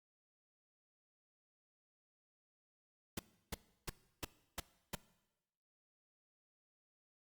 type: noise bursts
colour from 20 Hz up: pink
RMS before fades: -40 dBFS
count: 6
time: 3.17-4.952 s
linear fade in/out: 5 ms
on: 22 ms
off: 330 ms
effects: noise-tail reverb RT60 1.0 s tail -19 dB re dry + Opus 48 kbps